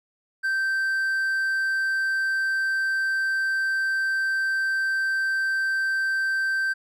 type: tone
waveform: triangle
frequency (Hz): 1560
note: G6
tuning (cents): -9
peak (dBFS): -20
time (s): 0.43-6.74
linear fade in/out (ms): 20
effects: none

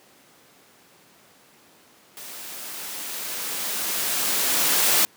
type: noise with level ramp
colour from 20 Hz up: white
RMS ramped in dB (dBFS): -39 to -18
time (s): 2.17-5.05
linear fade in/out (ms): 0
effects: pink hiss -54 dBFS RMS until 5.16 s + high-pass 200 Hz 12 dB/octave

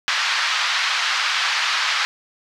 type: band-pass noise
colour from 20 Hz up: pink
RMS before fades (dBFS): -21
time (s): 0.08-2.05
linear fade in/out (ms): 0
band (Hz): 1100 to 5100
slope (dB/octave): 24
effects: none

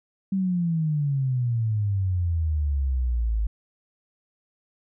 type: exponential sweep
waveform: sine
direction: down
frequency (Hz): 196 to 51.91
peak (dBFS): -21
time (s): 0.32-3.47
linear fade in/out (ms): 5
effects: none

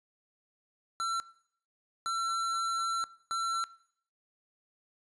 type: tone bursts at uneven times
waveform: square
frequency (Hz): 1348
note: E6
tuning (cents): +38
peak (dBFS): -31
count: 3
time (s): 1-1.2 / 2.06-3.04 / 3.31-3.64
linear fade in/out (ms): 0
effects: noise-tail reverb RT60 0.6 s tail -18 dB re dry + resampled to 22050 Hz

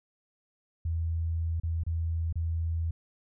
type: tone with dropouts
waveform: sine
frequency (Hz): 82.41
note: E2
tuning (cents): 0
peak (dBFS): -27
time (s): 0.85-2.91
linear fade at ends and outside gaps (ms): 5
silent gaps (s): 1.6-1.634 / 1.836-1.865 / 2.327-2.356
effects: none

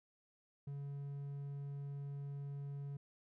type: tone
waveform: triangle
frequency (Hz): 141.1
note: C#3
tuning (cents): +31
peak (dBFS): -40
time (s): 0.67-2.97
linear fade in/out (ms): 5
effects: none

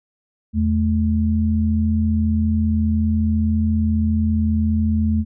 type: tone pair together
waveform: sine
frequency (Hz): 82.41 / 217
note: E2 / A3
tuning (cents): 0 / -24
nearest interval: octave + perfect fourth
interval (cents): 1676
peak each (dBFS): -18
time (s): 0.53-5.25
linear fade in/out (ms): 50
effects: none

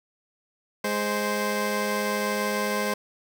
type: tone pair together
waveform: 15% pulse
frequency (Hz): 207.7 / 522.3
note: G#3 / C5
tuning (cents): 0 / -3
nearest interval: octave + major third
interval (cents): 1597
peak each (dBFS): -21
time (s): 0.84-2.94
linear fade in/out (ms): 5
effects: none

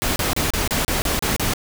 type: noise bursts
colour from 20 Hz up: pink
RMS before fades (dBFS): -21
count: 9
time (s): 0.02-1.536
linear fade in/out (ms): 0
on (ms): 140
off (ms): 32
effects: none

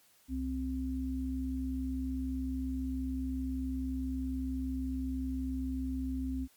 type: tone pair together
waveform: sine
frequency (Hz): 65.41 / 261.6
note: C2 / C4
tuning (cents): 0 / 0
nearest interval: 2 octaves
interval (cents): 2400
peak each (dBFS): -36 / -34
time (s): 0.28-6.48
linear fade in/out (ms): 50
effects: white hiss -65 dBFS RMS until 6.56 s + MP3 96 kbps

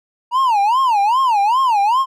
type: tone with vibrato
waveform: triangle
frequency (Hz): 924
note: A#5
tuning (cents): -16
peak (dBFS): -10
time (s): 0.31-2.06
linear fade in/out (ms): 50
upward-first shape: sine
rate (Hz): 2.5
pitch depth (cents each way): 260
effects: none

